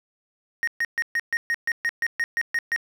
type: tone bursts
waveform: triangle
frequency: 1864.7 Hz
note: A#6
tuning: in tune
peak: -19 dBFS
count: 13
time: 0.63-2.762 s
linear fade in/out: 0 ms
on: 44 ms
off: 130 ms
effects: none